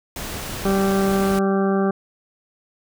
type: noise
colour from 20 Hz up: pink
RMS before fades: -30 dBFS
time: 0.16-1.39 s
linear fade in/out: 2 ms
type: harmonic tone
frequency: 194.9 Hz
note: G3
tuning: 10 cents flat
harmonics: 1 / 2 / 3 / 4 / 6 / 7 / 8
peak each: -19 / -21 / -28 / -28 / -30 / -36 / -35 dBFS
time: 0.65-1.91 s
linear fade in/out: 5 ms
effects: none